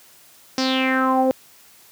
sawtooth tone with low-pass filter sweep, 261.6 Hz, C4, in tune, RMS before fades -19 dBFS, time 0.58-1.31 s, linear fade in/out 0 ms, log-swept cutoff 5500 to 550 Hz, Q 5.6, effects white hiss -50 dBFS RMS until 1.91 s + high-pass 80 Hz 12 dB/octave

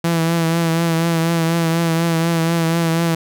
sawtooth tone with vibrato, 165.9 Hz, E3, 11 cents sharp, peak -11 dBFS, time 0.04-3.15 s, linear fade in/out 5 ms, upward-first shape triangle, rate 4.1 Hz, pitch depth 40 cents each way, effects none

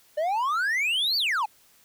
triangle exponential two-way sweep, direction up then down, 584 to 4699 to 795 Hz, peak -21 dBFS, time 0.17-1.46 s, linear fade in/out 10 ms, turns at 1.17 s, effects white hiss -59 dBFS RMS until 1.84 s

